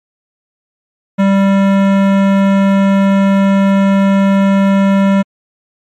sine tone with hard clipping, 196 Hz, G3, in tune, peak -9 dBFS, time 1.18-5.23 s, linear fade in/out 20 ms, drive 18 dB, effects MP3 64 kbps

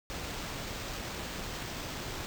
pink noise with sample-and-hold, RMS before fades -39 dBFS, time 0.1-2.26 s, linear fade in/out 0 ms, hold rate 11025 Hz, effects none

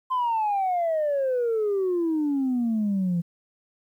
sine exponential sweep, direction down, 1043 to 167.7 Hz, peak -20 dBFS, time 0.1-3.22 s, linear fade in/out 20 ms, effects tanh soft clip ceiling -19 dBFS + 10-bit

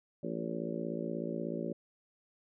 harmonic tone with a mistuned harmonic, 56.5 Hz, A1, 47 cents sharp, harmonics 3 / 4 / 5 / 6 / 7 / 8 / 9 / 10, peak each -41 / -40 / -44 / -41 / -42 / -46 / -49 / -43 dBFS, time 0.23-1.73 s, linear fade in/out 5 ms, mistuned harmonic 9, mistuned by -27 cents, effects none

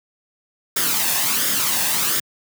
white noise with flanger, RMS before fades -20 dBFS, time 0.76-2.2 s, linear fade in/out 5 ms, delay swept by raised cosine 0.58 to 1.15 ms, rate 1.4 Hz, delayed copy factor +0.55, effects high-pass 150 Hz 12 dB/octave

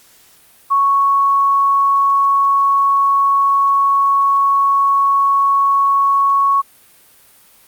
sine tone, 1108.7 Hz, C#6, in tune, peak -10 dBFS, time 0.7-6.62 s, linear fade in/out 20 ms, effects white hiss -48 dBFS RMS until 7.67 s + Opus 48 kbps

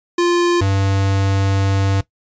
square tone pair in turn, 348.1 / 97.68 Hz, F4 / G2, -6 / -6 cents, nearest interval octave + minor seventh, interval 2200 cents, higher first, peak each -13 / -15 dBFS, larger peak first, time 0.18-0.61 / 0.61-2.01 s, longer second, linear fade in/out 5 ms, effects noise-tail reverb RT60 0.1 s tail -17 dB re dry + resampled to 16000 Hz

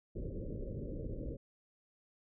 pink low-pass noise, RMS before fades -41 dBFS, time 0.15-1.37 s, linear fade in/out 10 ms, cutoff 570 Hz, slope 96 dB/octave, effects none

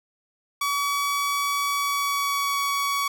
sawtooth tone with pitch glide, 1137 to 1126.5 Hz, C#6 to C#6, +44 to +28 cents, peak -19 dBFS, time 0.61-3.08 s, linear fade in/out 5 ms, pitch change -16 cents, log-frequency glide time 1.71-2.59 s, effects none

